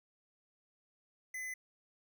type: tone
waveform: square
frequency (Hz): 2025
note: B6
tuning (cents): +43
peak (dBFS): -40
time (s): 1.34-1.54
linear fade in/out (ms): 5
effects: none